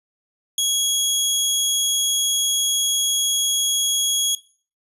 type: tone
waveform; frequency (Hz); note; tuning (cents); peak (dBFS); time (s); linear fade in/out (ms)
20% pulse; 3322; G#7; 0; -13; 0.58-4.35; 2
effects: noise-tail reverb RT60 0.4 s tail -17 dB re dry + resampled to 32000 Hz